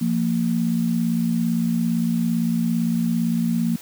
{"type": "tone pair together", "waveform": "sine", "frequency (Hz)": [172.31, 230], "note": ["F3", "A#3"], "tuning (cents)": [-23, -23], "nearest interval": "perfect fourth", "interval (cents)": 500, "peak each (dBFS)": [-22, -20], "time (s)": [0.01, 3.76], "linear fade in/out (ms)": 5, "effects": ["white hiss -42 dBFS RMS until 3.81 s", "high-pass 100 Hz 12 dB/octave"]}